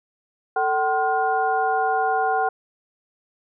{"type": "tone cluster", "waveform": "sine", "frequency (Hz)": [443.4, 762, 1049, 1425], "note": ["A4", "G5", "C6", "F6"], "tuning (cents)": [13, -49, 4, 34], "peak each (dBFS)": [-26, -20, -29, -27], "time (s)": [0.56, 2.49], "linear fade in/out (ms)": 5, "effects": []}